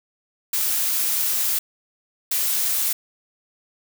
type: noise bursts at uneven times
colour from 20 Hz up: blue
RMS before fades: -22 dBFS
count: 2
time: 0.53-1.59 / 2.31-2.93 s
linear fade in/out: 5 ms
effects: none